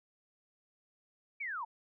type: linear sweep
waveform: sine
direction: down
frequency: 2359 to 839 Hz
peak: -36 dBFS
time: 1.4-1.65 s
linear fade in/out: 10 ms
effects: none